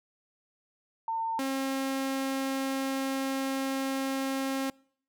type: tone pair in turn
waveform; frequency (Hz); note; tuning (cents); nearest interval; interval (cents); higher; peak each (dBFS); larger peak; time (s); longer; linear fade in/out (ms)
sine / sawtooth; 904 / 268.8; A5 / C4; +47 / +47; octave + major sixth; 2100; first; -28 / -25; second; 1.08-1.39 / 1.39-4.7; second; 2
effects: noise-tail reverb RT60 0.6 s tail -26 dB re dry